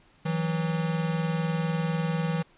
square tone pair together, 162.1 / 182.11 Hz, E3 / F#3, -29 / -27 cents, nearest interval major second, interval 202 cents, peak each -27 / -32 dBFS, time 0.25-2.43 s, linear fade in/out 10 ms, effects pink hiss -60 dBFS RMS until 2.57 s + resampled to 8000 Hz

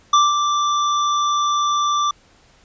square tone with ADSR envelope, 1174.7 Hz, D6, in tune, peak -10 dBFS, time 0.13-2.11 s, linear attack 6 ms, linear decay 190 ms, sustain -7 dB, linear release 4 ms, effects pink hiss -53 dBFS RMS until 2.64 s + resampled to 16000 Hz

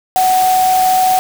sine tone in noise, 745 Hz, F#5, 12 cents sharp, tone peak -9 dBFS, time 0.16-1.19 s, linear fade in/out 0 ms, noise white, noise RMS -22 dBFS, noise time 0.16-1.19 s, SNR +10 dB, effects none

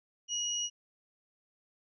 sine tone pair together, 2897 / 5800 Hz, F#7 / F#8, -37 / -35 cents, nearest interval octave, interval 1202 cents, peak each -34 / -34 dBFS, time 0.28-0.7 s, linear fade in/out 50 ms, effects none

